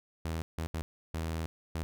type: tone bursts at uneven times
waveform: sawtooth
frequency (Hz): 81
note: E2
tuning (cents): -30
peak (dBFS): -29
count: 5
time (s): 0.25-0.42 / 0.58-0.67 / 0.74-0.82 / 1.14-1.46 / 1.75-1.83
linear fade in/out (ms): 0
effects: none